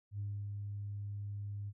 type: tone with ADSR envelope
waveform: sine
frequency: 101.8 Hz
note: G#2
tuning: 34 cents flat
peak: -35 dBFS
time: 0.11-1.73 s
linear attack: 80 ms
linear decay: 280 ms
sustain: -3 dB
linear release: 47 ms
effects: tanh soft clip ceiling -32 dBFS